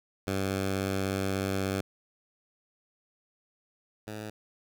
10% pulse tone pair in turn, 96.6 / 106.65 Hz, G2 / G#2, -25 / +46 cents, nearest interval major second, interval 171 cents, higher second, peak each -20 / -29 dBFS, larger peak first, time 0.27-1.81 / 4.07-4.3 s, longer first, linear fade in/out 5 ms, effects none

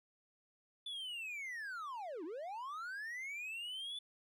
triangle linear two-way sweep, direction down then up, 3500 to 292.7 to 3500 Hz, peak -40 dBFS, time 0.86-3.99 s, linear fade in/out 5 ms, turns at 2.24 s, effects none

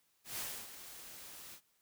white noise with ADSR envelope, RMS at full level -40 dBFS, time 0.24-1.61 s, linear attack 140 ms, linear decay 290 ms, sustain -11 dB, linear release 76 ms, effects white hiss -75 dBFS RMS until 1.81 s

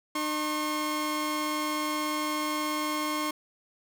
sawtooth tone pair together, 302.8 / 1079 Hz, D#4 / C#6, -47 / -47 cents, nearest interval octave + minor seventh, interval 2200 cents, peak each -27 dBFS, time 0.15-3.31 s, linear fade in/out 5 ms, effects none

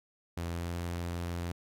sawtooth tone with pitch glide, 85.2 to 86.44 Hz, F2 to F2, -42 to -17 cents, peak -30 dBFS, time 0.37-1.52 s, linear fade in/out 5 ms, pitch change +25 cents, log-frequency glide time 0.51-0.8 s, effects AAC 64 kbps

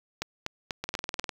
two click trains, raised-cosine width 0.2 ms, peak -13 / -15 dBFS, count 5 / 10, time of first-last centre 0.22-1.196 / 0.84-1.292 s, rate 4.1 / 19.9 Hz, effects 7-bit

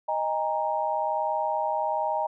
sine chord, D# suspended fourth, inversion none, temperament equal with one note detuned, 622.3 / 811.2 / 932.3 Hz, D#5 / G#5 / A#5, 0 / -41 / 0 cents, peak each -29 / -29 / -28 dBFS, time 0.08-2.27 s, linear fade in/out 10 ms, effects none

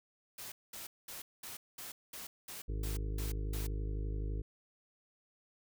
white noise bursts, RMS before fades -46 dBFS, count 10, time 0.38-3.67 s, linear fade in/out 5 ms, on 140 ms, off 210 ms
harmonic tone, 51.9 Hz, G#1, in tune, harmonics 1 / 2 / 3 / 5 / 6 / 7 / 8 / 9, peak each -35 / -43 / -49 / -54 / -51 / -55 / -52 / -55 dBFS, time 2.68-4.42 s, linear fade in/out 10 ms
effects none

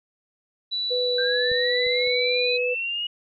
sine tone with pitch glide, 3951 to 3983 Hz, B7 to B7, 0 to +14 cents, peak -24 dBFS, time 0.71-2.58 s, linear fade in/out 20 ms, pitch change +14 cents, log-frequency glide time 2.04-2.13 s
sine tone with vibrato, 493.9 Hz, B4, in tune, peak -23 dBFS, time 0.9-2.75 s, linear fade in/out 20 ms, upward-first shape sine, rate 2.9 Hz, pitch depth 8 cents each way
sine linear sweep, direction up, 1555 to 2903 Hz, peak -25 dBFS, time 1.18-3.07 s, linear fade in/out 5 ms
clicks, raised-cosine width 5 ms, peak -28 / -35 / -38 dBFS, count 3, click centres 1.516 / 1.866 / 2.073 s
effects none

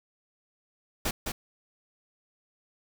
pink noise with echo, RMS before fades -29 dBFS, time 1.05-1.11 s, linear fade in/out 5 ms, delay 210 ms, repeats 1, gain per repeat -4 dB, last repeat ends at 1.32 s, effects none

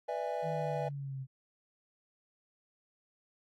triangle chord, E dominant seventh, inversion second, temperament just, 494.4 / 593.3 / 659.3 / 824.1 Hz, B4 / D5 / E5 / G#5, +2 / +18 / 0 / -14 cents, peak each -37 dBFS, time 0.08-0.89 s, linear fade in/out 10 ms
sine exponential sweep, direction down, 160 to 130.9 Hz, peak -37 dBFS, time 0.42-1.27 s, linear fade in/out 50 ms
effects AAC 48 kbps

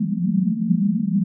white band-pass noise, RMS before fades -20 dBFS, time 0-1.24 s, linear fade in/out 10 ms, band 170 to 220 Hz, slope 96 dB/octave, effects none

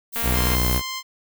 violet noise, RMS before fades -26 dBFS, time 0.12-0.82 s, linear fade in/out 50 ms
click train, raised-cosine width 0.3 ms, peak -15 dBFS, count 91, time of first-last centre 0.16-0.548 s, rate 232 Hz
sawtooth tone with vibrato, 61.74 Hz, B1, in tune, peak -16 dBFS, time 0.22-0.82 s, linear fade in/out 50 ms, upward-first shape triangle, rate 15 Hz, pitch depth 92 cents each way
10% pulse tone, 1046.5 Hz, C6, in tune, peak -19 dBFS, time 0.33-1.03 s, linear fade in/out 50 ms
effects none

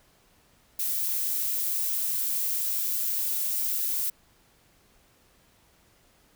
violet noise, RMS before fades -28 dBFS, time 0.79-4.1 s, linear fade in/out 5 ms, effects pink hiss -62 dBFS RMS until 6.35 s

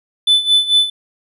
triangle tone with tremolo, 3503 Hz, A7, 8 cents flat, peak -6 dBFS, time 0.27-0.9 s, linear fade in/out 5 ms, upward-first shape sine, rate 4.5 Hz, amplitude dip 80%, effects resampled to 32000 Hz

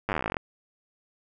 slowing click train, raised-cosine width 0.5 ms, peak -12 dBFS, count 19, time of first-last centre 0.09-0.368 s, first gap 9 ms, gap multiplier 1.06, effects none

